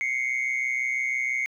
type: tone pair together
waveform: sine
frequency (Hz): 2093 / 2219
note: C7 / C#7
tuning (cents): 0 / +1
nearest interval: minor second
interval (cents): 101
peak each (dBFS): -25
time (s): 0.01-1.46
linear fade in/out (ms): 0
effects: tanh soft clip ceiling -21 dBFS + 10-bit